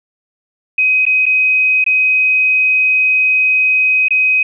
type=tone with dropouts; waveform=sine; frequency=2520 Hz; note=D#7; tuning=21 cents sharp; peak=-9 dBFS; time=0.78-4.43 s; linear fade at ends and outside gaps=5 ms; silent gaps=1.054-1.064 / 1.257-1.263 / 1.842-1.863 / 4.084-4.106 s; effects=none